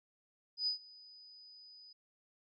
sine tone with ADSR envelope, 4978 Hz, D#8, in tune, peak -30 dBFS, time 0.57-1.93 s, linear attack 100 ms, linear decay 110 ms, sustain -24 dB, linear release 8 ms, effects none

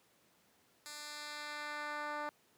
10% pulse tone with band-pass filter sweep, 296.7 Hz, D4, 18 cents sharp, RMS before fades -43 dBFS, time 0.86-2.29 s, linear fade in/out 0 ms, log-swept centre 7100 to 920 Hz, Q 0.84, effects pink hiss -70 dBFS RMS until 2.57 s + high-pass 150 Hz 12 dB/octave

